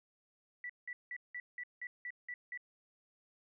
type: tone bursts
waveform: sine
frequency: 1961 Hz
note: B6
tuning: 13 cents flat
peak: -40 dBFS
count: 9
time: 0.64-2.575 s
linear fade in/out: 2 ms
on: 55 ms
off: 180 ms
effects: none